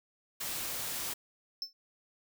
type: noise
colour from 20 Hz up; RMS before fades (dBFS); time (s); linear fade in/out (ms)
white; -37; 0.4-1.14; 10
type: tone with exponential decay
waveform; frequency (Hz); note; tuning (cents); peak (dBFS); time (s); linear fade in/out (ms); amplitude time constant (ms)
triangle; 5300; E8; +9; -29; 1.62-1.73; 1; 23
effects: none